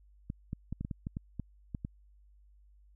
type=clicks; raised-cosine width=5 ms; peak=-24 dBFS; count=11; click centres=0.301 / 0.531 / 0.726 / 0.81 / 0.849 / 0.912 / 1.069 / 1.169 / 1.397 / 1.748 / 1.849 s; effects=added 50 Hz sine -58 dBFS peak until 2.95 s